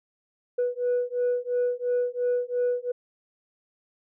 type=beating tone pair; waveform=sine; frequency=489.3 / 492.2 Hz; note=B4 / B4; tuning=-16 / -6 cents; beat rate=2.9 Hz; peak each=-25 dBFS; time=0.58-2.92 s; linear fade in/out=10 ms; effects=tanh soft clip ceiling -19 dBFS